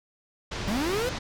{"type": "low-pass noise", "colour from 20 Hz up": "pink", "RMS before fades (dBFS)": -33, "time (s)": [0.51, 1.19], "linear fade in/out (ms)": 10, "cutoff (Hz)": 6000, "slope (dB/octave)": 24}
{"type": "linear sweep", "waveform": "45% pulse", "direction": "up", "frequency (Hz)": [185, 517], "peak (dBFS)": -26, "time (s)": [0.68, 1.09], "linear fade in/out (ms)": 0}
{"effects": []}